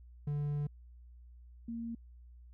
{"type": "tone pair in turn", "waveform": ["triangle", "sine"], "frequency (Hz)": [146.1, 231.2], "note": ["D3", "A#3"], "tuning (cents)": [-9, -14], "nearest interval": "minor sixth", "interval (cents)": 795, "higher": "second", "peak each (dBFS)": [-30, -37], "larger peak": "first", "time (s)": [[0.27, 0.67], [1.68, 1.95]], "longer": "first", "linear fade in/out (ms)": 5, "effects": ["added 60 Hz sine -52 dBFS peak until 2.53 s"]}